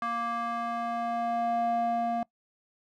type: tone with band-pass filter sweep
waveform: square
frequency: 233.9 Hz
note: A#3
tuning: 6 cents sharp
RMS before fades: -30 dBFS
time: 0.02-2.23 s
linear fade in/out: 2 ms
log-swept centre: 1200 to 590 Hz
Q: 3.3
effects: noise-tail reverb RT60 0.1 s tail -22 dB re dry